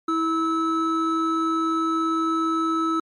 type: tone pair together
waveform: triangle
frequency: 325.5 / 1302 Hz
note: E4 / E6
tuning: -22 / -22 cents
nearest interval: 2 octaves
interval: 2400 cents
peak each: -21 dBFS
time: 0.08-3 s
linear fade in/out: 5 ms
effects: MP3 48 kbps